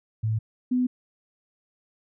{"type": "tone pair in turn", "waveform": "sine", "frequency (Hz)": [110, 250.6], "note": ["A2", "B3"], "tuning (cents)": [0, 25], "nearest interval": "octave + major second", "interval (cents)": 1425, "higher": "second", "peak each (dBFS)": [-22, -20], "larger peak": "second", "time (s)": [[0.23, 0.39], [0.71, 0.87]], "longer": "neither", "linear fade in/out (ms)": 10, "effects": []}